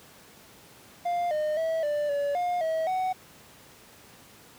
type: tone with pitch steps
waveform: triangle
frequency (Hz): 700 / 610 / 649 / 590 / 571 / 711 / 643 / 746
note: F5 / D#5 / E5 / D5 / D5 / F5 / E5 / F#5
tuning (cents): +4 / -34 / -27 / +8 / -49 / +31 / -43 / +14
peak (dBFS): -23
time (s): 1.05-3.13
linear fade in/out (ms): 10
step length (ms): 260
effects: pink hiss -52 dBFS RMS until 4.58 s + high-pass 100 Hz 12 dB/octave